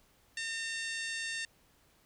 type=harmonic tone with a mistuned harmonic; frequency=908 Hz; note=A#5; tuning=46 cents flat; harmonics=2 / 3 / 4 / 5 / 6 / 7 / 8 / 9 / 10; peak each=-38 / -42 / -44 / -46 / -48 / -49 / -50 / -51 / -52 dBFS; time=0.37-1.45 s; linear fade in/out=2 ms; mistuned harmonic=8; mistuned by=+25 cents; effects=pink hiss -67 dBFS RMS until 2.05 s